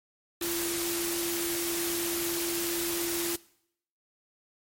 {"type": "tone in noise", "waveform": "sine", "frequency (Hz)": 341.7, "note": "F4", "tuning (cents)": -38, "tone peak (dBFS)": -32, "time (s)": [0.41, 3.36], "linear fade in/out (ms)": 5, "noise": "white", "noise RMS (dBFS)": -32, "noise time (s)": [0.41, 3.36], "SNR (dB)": -3, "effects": ["noise-tail reverb RT60 0.7 s tail -21 dB re dry", "MP3 64 kbps"]}